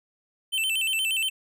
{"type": "tone with vibrato", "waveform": "square", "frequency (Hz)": 2867, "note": "F7", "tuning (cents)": 45, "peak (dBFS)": -24, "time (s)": [0.52, 1.3], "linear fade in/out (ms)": 20, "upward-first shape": "square", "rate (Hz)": 8.5, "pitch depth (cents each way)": 130, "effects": []}